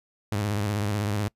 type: tone with vibrato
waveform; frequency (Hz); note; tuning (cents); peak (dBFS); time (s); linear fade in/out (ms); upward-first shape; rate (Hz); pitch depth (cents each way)
sawtooth; 103.4; G#2; -7; -21; 0.32-1.28; 0; square; 16; 68
effects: noise-tail reverb RT60 0.1 s tail -24 dB re dry + resampled to 32000 Hz